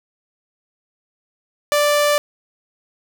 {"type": "tone", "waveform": "sawtooth", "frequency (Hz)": 587.3, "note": "D5", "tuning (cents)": 0, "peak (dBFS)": -10, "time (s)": [1.72, 2.18], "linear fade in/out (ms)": 0, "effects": []}